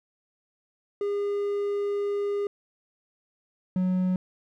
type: tone pair in turn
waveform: triangle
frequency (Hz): 406.3 / 184.04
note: G#4 / F#3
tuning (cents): -38 / -9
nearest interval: octave + major second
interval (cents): 1371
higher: first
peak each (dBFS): -23 / -20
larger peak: second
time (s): 1.01-2.47 / 3.76-4.16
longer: first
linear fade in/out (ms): 2
effects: none